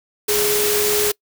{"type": "tone in noise", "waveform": "sine", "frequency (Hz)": 417.3, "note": "G#4", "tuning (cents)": 8, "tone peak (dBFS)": -19, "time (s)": [0.28, 1.12], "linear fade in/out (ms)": 10, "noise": "white", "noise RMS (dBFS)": -20, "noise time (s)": [0.28, 1.12], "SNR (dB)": -2, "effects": ["noise-tail reverb RT60 0.1 s tail -25 dB re dry"]}